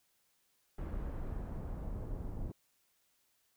brown noise with low-pass filter sweep, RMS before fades -40 dBFS, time 0.78-2.52 s, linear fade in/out 5 ms, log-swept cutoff 1600 to 690 Hz, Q 0.71, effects white hiss -75 dBFS RMS until 3.56 s

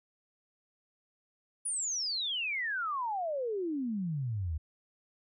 sine exponential sweep, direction down, 9900 to 73.2 Hz, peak -31 dBFS, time 1.65-4.58 s, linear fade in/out 10 ms, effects none

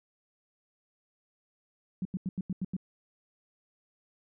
sine tone bursts, 185.5 Hz, F#3, 5 cents sharp, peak -29 dBFS, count 7, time 2.02-2.766 s, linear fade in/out 2 ms, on 32 ms, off 87 ms, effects none

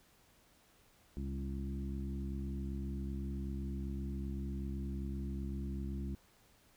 harmonic tone with a mistuned harmonic, 67.8 Hz, C#2, 38 cents flat, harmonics 1 / 2 / 3 / 4 / 5, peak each -39 / -46 / -43 / -49 / -50 dBFS, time 1.17-6.15 s, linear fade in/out 0 ms, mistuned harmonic 3, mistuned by -22 cents, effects pink hiss -67 dBFS RMS until 6.76 s

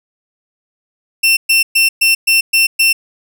sawtooth tone bursts, 2700 Hz, E7, 41 cents sharp, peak -5 dBFS, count 7, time 1.23-2.93 s, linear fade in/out 10 ms, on 140 ms, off 120 ms, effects none

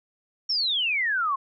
sine exponential sweep, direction down, 5588 to 1051 Hz, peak -22 dBFS, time 0.49-1.36 s, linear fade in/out 10 ms, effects none

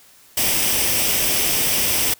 white noise with comb filter, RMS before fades -19 dBFS, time 0.37-2.14 s, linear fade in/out 5 ms, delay 0.36 ms, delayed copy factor +0.5, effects white hiss -50 dBFS RMS until 2.19 s

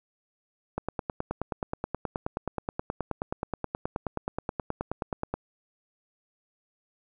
click train, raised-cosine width 1 ms, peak -15 dBFS, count 44, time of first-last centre 0.78-5.34 s, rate 9.43 Hz, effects none

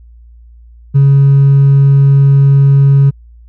triangle tone with hard clipping, 138.59 Hz, C#3, in tune, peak -3 dBFS, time 0.94-3.11 s, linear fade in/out 20 ms, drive 2 dB, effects added 58 Hz sine -35 dBFS peak until 3.48 s

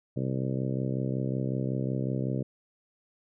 harmonic tone, 65.41 Hz, C2, in tune, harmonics 2 / 3 / 4 / 5 / 6 / 7 / 8 / 9, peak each -30 / -34 / -36 / -38 / -40 / -41 / -42 / -43 dBFS, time 0.16-2.43 s, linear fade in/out 10 ms, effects none

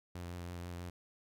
sawtooth tone with vibrato, 87.6 Hz, F2, 6 cents sharp, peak -38 dBFS, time 0.15-0.9 s, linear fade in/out 5 ms, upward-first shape sine, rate 6.2 Hz, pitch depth 22 cents each way, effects none

